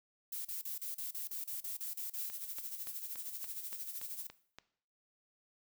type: noise bursts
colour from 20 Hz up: violet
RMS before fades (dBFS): -41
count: 12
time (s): 0.32-2.265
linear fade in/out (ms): 5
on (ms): 130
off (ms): 35
type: noise with tremolo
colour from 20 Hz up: violet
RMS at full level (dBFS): -41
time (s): 2.18-4.27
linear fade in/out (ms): 5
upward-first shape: sine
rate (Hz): 13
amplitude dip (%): 60
type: click train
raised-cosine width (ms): 0.2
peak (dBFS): -31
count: 9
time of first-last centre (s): 2.3-4.586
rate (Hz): 3.5
effects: noise-tail reverb RT60 0.6 s tail -17 dB re dry